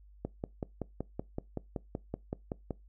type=click train; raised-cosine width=2 ms; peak=-21 dBFS; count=14; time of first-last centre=0.25-2.707 s; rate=5.29 Hz; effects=noise-tail reverb RT60 0.2 s tail -22 dB re dry + added 50 Hz sine -54 dBFS peak until 2.88 s